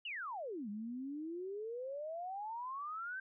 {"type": "exponential two-way sweep", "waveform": "sine", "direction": "down then up", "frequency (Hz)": [3012, 200.6, 1576], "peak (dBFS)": -40, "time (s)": [0.05, 3.2], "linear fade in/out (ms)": 5, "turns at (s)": 0.69, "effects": []}